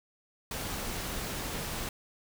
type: noise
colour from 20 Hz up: pink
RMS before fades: -36 dBFS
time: 0.51-1.89 s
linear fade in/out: 2 ms
effects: none